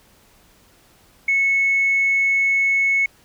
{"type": "tone", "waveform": "sine", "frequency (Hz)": 2200, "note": "C#7", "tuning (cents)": -14, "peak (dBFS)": -14, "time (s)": [1.28, 3.06], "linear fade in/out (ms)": 5, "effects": ["tanh soft clip ceiling -10 dBFS", "pink hiss -54 dBFS RMS until 3.24 s"]}